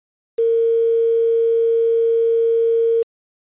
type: tone with quantisation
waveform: sine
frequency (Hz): 458.6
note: A#4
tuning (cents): -28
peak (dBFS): -13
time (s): 0.38-3.03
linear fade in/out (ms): 10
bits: 6
effects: resampled to 8000 Hz